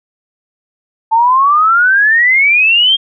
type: exponential sweep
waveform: sine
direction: up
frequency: 880 to 3242 Hz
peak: -6 dBFS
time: 1.11-2.97 s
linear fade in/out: 20 ms
effects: none